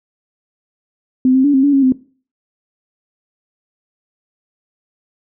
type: tone with pitch steps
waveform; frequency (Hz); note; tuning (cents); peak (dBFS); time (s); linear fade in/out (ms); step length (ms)
sine; 257.3 / 262.7 / 287.5 / 266.4 / 285.6 / 273.3 / 258.8; C4 / C4 / D4 / C4 / D4 / C#4 / C4; -29 / +7 / -37 / +31 / -48 / -24 / -19; -8; 1.25-1.922; 2; 96
effects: noise-tail reverb RT60 0.4 s tail -19 dB re dry